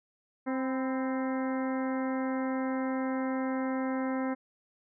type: harmonic tone with a mistuned harmonic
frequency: 262.6 Hz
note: C4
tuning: 6 cents sharp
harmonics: 1 / 2 / 3 / 4 / 5 / 6 / 7 / 8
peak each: -30 / -36 / -40 / -42 / -44 / -46 / -47 / -48 dBFS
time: 0.46-4.35 s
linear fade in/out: 20 ms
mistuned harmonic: 4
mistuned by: -53 cents
effects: none